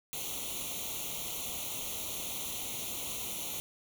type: noise with comb filter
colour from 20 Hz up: white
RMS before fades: -38 dBFS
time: 0.13-3.6 s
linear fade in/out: 0 ms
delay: 0.3 ms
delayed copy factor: +1
effects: none